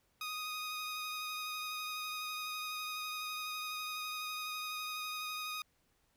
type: tone with vibrato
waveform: 15% pulse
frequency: 1244.5 Hz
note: D#6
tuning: in tune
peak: -32 dBFS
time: 0.21-5.62 s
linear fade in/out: 2 ms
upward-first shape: sine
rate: 12 Hz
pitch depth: 15 cents each way
effects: pink hiss -75 dBFS RMS until 6.16 s